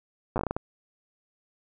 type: slowing click train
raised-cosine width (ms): 1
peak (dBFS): -14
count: 9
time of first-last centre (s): 0.36-0.565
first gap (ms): 8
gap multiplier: 1.32
effects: none